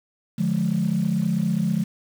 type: chord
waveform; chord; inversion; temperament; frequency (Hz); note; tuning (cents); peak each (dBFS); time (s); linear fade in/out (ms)
sine; D diminished; none; just; 146.83 / 176.2 / 211.4; D3 / F3 / Ab3; 0 / +16 / +31; -26 / -22 / -23; 0.38-1.84; 10
effects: tanh soft clip ceiling -12 dBFS + 7-bit